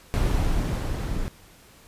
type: noise with level ramp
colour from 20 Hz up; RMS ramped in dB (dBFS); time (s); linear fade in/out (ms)
brown; -21 to -29; 0.14-1.28; 0
effects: pink hiss -52 dBFS RMS until 1.87 s + resampled to 32000 Hz